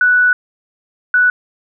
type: tone pair in turn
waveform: sine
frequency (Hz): 1480 / 1480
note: F#6 / F#6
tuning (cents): 0 / 0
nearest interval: unison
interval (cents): 0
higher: neither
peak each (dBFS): -8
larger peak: neither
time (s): 0.01-0.33 / 1.14-1.3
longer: first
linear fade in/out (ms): 2
effects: none